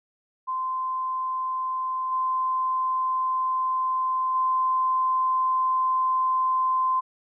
sine tone with level steps, 1036 Hz, C6, 17 cents flat, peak -25 / -22 / -20 dBFS, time 0.47-7.01 s, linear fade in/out 20 ms, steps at 2.11 / 4.34 s, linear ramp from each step 20 ms, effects none

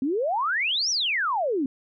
sine exponential two-way sweep, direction up then down, 251.3 to 6000 to 251.3 Hz, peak -22 dBFS, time 0.02-1.66 s, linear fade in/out 2 ms, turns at 0.9 s, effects none

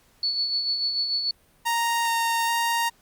sine tone with tremolo, 4435 Hz, C#8, in tune, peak -21 dBFS, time 0.23-1.31 s, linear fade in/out 2 ms, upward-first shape sine, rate 6.8 Hz, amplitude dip 45%
sawtooth tone with vibrato, 927 Hz, A#5, 10 cents flat, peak -18 dBFS, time 1.65-2.9 s, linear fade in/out 20 ms, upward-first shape square, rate 1.2 Hz, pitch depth 8 cents each way
effects pink hiss -60 dBFS RMS until 3.01 s + Opus 48 kbps

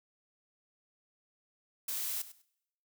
blue noise with echo, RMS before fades -36 dBFS, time 1.88-2.22 s, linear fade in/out 5 ms, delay 100 ms, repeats 2, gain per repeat -15 dB, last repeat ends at 2.42 s, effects noise-tail reverb RT60 0.8 s tail -24 dB re dry

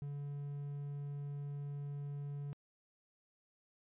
triangle tone with quantisation, 143.1 Hz, D3, 45 cents flat, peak -38 dBFS, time 0.02-2.53 s, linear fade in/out 0 ms, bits 11, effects resampled to 8000 Hz

